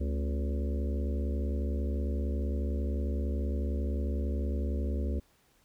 harmonic tone with a mistuned harmonic, 71 Hz, C#2, 42 cents sharp, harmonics 1 / 3 / 4 / 5 / 6 / 7 / 8, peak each -29 / -39 / -41 / -43 / -45 / -46 / -47 dBFS, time 0-5.2 s, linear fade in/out 10 ms, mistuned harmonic 4, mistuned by -100 cents, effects pink hiss -67 dBFS RMS until 5.64 s

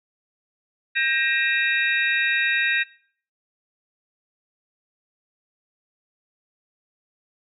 sine tone cluster, 1591 / 1882 / 2423 / 2654 / 3764 Hz, G6 / A#6 / D#7 / E7 / A#7, +25 / +16 / -47 / +11 / +16 cents, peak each -25 / -23 / -27 / -27 / -29 dBFS, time 0.95-2.84 s, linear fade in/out 20 ms, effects noise-tail reverb RT60 0.5 s tail -20 dB re dry

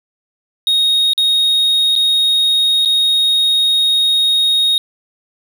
triangle tone with dropouts, 3737 Hz, A#7, 4 cents sharp, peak -9 dBFS, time 0.67-4.78 s, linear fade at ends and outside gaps 1 ms, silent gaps 1.134-1.178 / 1.954-1.961 / 2.85-2.857 s, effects none

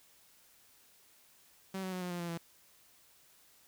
sawtooth tone with pitch steps, 191 / 186.96 / 183.01 / 179.14 / 175.35 / 171.64 / 168.01 Hz, G3 / F#3 / F#3 / F3 / F3 / F3 / E3, -45 / +18 / -19 / +44 / +7 / -30 / +33 cents, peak -33 dBFS, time 1.74-2.377 s, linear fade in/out 5 ms, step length 91 ms, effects white hiss -64 dBFS RMS until 3.67 s

